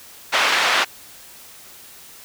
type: band-pass noise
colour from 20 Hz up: pink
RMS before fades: -18 dBFS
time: 0.32-0.85 s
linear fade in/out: 20 ms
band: 970 to 3600 Hz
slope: 12 dB/octave
effects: white hiss -43 dBFS RMS until 2.24 s